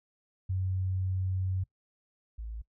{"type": "tone pair in turn", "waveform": "sine", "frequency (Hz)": [93.6, 55.13], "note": ["F#2", "A1"], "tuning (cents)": [20, 4], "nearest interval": "major sixth", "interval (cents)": 916, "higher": "first", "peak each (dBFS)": [-28, -36], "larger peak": "first", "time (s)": [[0.49, 1.64], [2.38, 2.62]], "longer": "first", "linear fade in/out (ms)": 10, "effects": ["noise-tail reverb RT60 0.1 s tail -21 dB re dry"]}